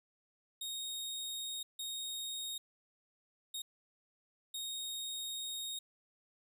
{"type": "tone bursts at uneven times", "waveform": "sawtooth", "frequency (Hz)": 3729, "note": "A#7", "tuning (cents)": 0, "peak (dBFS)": -36, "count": 4, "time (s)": [[0.61, 1.63], [1.79, 2.58], [3.54, 3.62], [4.54, 5.79]], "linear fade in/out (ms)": 5, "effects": []}